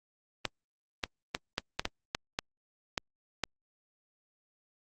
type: clicks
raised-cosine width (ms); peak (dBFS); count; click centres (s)
0.2; -12; 10; 0.453 / 1.038 / 1.349 / 1.581 / 1.795 / 1.854 / 2.149 / 2.389 / 2.978 / 3.437
effects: Opus 32 kbps